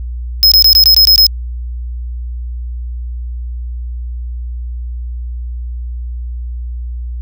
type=tone bursts; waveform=square; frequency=5130 Hz; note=E8; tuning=48 cents flat; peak=-4 dBFS; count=8; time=0.43-1.266 s; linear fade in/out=0 ms; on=87 ms; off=20 ms; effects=added 60 Hz sine -19 dBFS peak until 7.21 s